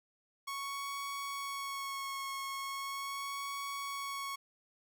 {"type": "tone with vibrato", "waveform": "sawtooth", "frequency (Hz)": 1105, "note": "C#6", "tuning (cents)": -6, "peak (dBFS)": -34, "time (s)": [0.47, 4.36], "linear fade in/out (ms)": 10, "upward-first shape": "sine", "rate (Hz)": 0.39, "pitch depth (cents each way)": 19, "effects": []}